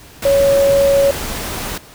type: tone in noise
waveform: sine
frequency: 556 Hz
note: C#5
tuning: 5 cents sharp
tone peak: -9 dBFS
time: 0.25-1.11 s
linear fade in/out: 5 ms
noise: pink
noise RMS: -24 dBFS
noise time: 0.22-1.78 s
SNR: +12 dB
effects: pink hiss -41 dBFS RMS until 1.94 s